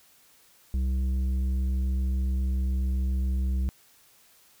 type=tone with tanh clipping; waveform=triangle; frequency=64.8 Hz; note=C2; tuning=16 cents flat; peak=-25 dBFS; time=0.74-3.69 s; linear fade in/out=0 ms; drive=12 dB; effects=white hiss -59 dBFS RMS until 4.6 s